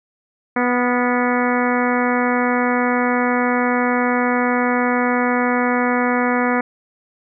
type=harmonic tone with a mistuned harmonic; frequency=246.5 Hz; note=B3; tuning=3 cents flat; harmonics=1 / 2 / 3 / 4 / 5 / 6 / 7 / 8 / 9; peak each=-19 / -22 / -24 / -25 / -26 / -27 / -27 / -28 / -29 dBFS; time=0.56-6.61 s; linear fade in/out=5 ms; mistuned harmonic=6; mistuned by=-35 cents; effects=none